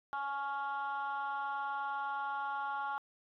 sine chord, Db major, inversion second, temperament equal with one note detuned, 839.8 / 1108.7 / 1396.9 Hz, Ab5 / Db6 / F6, +19 / 0 / 0 cents, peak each -36 / -39 / -39 dBFS, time 0.13-2.98 s, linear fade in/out 0 ms, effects tanh soft clip ceiling -30 dBFS

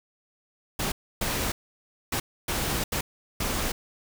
pink noise bursts at uneven times, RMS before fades -28 dBFS, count 6, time 0.79-0.92 / 1.21-1.52 / 2.12-2.2 / 2.48-2.84 / 2.92-3.01 / 3.4-3.72 s, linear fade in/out 5 ms, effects none

